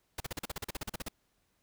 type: noise bursts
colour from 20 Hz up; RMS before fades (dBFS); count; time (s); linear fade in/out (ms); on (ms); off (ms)
pink; -37; 15; 0.18-1.085; 5; 23; 40
effects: pink hiss -75 dBFS RMS until 1.62 s